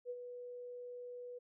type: tone with ADSR envelope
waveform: sine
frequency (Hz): 490.5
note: B4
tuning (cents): -12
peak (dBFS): -38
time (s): 0.05-1.39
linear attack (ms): 49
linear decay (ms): 49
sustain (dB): -7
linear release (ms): 13
effects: none